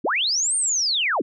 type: linear two-way sweep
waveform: sine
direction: up then down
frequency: 153.6 to 8970 to 161.2 Hz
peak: -19 dBFS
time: 0.04-1.22 s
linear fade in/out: 10 ms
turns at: 0.56 s
effects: none